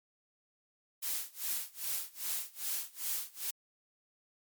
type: noise with tremolo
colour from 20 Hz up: blue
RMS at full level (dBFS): -34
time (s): 1.02-3.51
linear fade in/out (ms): 10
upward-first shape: sine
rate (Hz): 2.5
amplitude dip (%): 95
effects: MP3 96 kbps